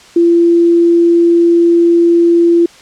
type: tone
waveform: sine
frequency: 340.5 Hz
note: F4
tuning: 44 cents flat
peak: -5 dBFS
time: 0.16-2.66 s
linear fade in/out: 5 ms
effects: white hiss -39 dBFS RMS until 2.81 s + low-pass 6000 Hz 12 dB/octave